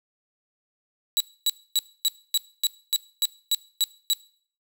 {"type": "tone bursts", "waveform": "sawtooth", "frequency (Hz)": 3911, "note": "B7", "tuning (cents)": -18, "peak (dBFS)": -16, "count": 11, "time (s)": [1.17, 4.133], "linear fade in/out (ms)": 0, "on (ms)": 33, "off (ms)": 260, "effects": ["noise-tail reverb RT60 0.5 s tail -20 dB re dry"]}